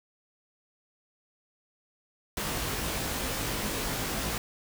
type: noise with comb filter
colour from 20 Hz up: pink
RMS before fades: -32 dBFS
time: 2.37-4.38 s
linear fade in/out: 2 ms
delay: 19 ms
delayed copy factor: +1
effects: none